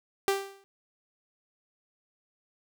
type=tone with exponential decay; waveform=sawtooth; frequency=392.9 Hz; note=G4; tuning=4 cents sharp; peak=-17 dBFS; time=0.28-0.64 s; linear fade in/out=0 ms; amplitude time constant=78 ms; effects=none